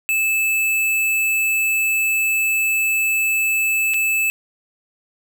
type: tone with dropouts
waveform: square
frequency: 2620 Hz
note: E7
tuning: 11 cents flat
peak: -17 dBFS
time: 0.09-4.3 s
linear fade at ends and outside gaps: 0 ms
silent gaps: 3.937-3.942 s
effects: none